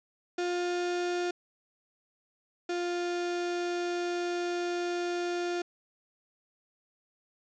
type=tone pair in turn; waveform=35% pulse; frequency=353.2 / 350.6 Hz; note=F4 / F4; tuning=+20 / +7 cents; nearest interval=unison; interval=13 cents; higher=first; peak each=-27 / -28 dBFS; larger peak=first; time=0.38-1.31 / 2.69-5.62 s; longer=second; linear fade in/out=5 ms; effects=resampled to 16000 Hz